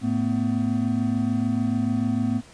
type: tone cluster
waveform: triangle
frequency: 108.9 / 225.4 / 252.2 Hz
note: A2 / A3 / B3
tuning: -17 / +42 / +36 cents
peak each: -26 / -23 / -22 dBFS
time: 0.01-2.42 s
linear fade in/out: 50 ms
effects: pink hiss -49 dBFS RMS until 2.53 s + resampled to 22050 Hz